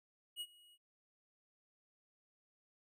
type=tone with ADSR envelope; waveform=square; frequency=2900 Hz; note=F#7; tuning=35 cents flat; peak=-40 dBFS; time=0.36-0.78 s; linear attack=48 ms; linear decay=51 ms; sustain=-23 dB; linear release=46 ms; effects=none